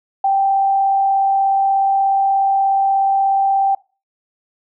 sine tone with frequency modulation, 783 Hz, G5, 2 cents flat, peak -12 dBFS, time 0.24-3.75 s, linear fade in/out 5 ms, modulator 36.7 Hz, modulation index 0.23, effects noise-tail reverb RT60 0.3 s tail -21 dB re dry

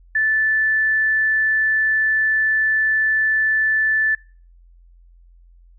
sine tone, 1753 Hz, A6, 7 cents flat, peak -15 dBFS, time 0.15-4.15 s, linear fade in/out 5 ms, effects noise-tail reverb RT60 0.4 s tail -23 dB re dry + added 43 Hz sine -46 dBFS peak until 5.78 s

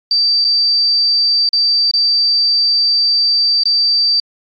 sine tone with dropouts, 4655 Hz, D8, 16 cents flat, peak -10 dBFS, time 0.11-4.2 s, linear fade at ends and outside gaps 2 ms, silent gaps 0.444-0.448 / 1.49-1.531 / 1.912-1.937 / 3.635-3.655 s, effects AAC 64 kbps

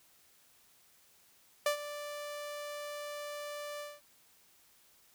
sawtooth tone with ADSR envelope, 587.3 Hz, D5, in tune, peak -22 dBFS, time 1.66-4.01 s, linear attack 3 ms, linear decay 100 ms, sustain -14 dB, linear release 210 ms, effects white hiss -65 dBFS RMS until 5.14 s

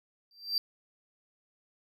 triangle tone with exponential growth, 4699 Hz, D8, in tune, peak -22 dBFS, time 0.31-0.58 s, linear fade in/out 1 ms, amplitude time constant 57 ms, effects none

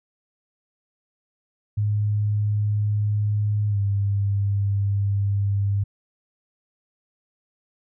sine tone with pitch glide, 104.5 to 100.13 Hz, G#2 to G2, +11 to +37 cents, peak -19 dBFS, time 1.77-5.84 s, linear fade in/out 10 ms, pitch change -74 cents, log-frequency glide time 3.69-3.78 s, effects none

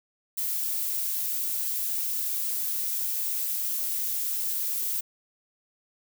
violet noise, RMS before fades -29 dBFS, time 0.37-5.01 s, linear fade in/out 10 ms, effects none

